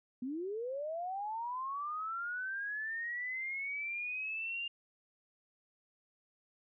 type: linear sweep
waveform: sine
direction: up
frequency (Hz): 239.3 to 2812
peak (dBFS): -36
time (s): 0.22-4.68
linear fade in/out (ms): 5
effects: none